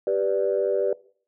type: chord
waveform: sine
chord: G major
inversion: none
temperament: equal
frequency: 392 / 493.9 / 587.3 Hz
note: G4 / B4 / D5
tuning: 0 / 0 / 0 cents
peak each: -24 dBFS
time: 0.07-0.93 s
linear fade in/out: 2 ms
effects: noise-tail reverb RT60 0.5 s tail -21 dB re dry + tanh soft clip ceiling -12 dBFS